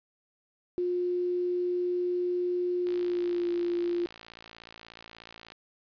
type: tone with pitch glide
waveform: sine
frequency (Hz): 356.4 to 347.1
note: F4 to F4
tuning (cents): +35 to -11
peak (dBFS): -26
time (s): 0.78-4.06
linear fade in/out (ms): 0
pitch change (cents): -46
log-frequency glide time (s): 2.81-3.52
type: click train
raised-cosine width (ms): 0.2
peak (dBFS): -28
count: 151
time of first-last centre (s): 2.87-5.52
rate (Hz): 56.6
effects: resampled to 11025 Hz + 10-bit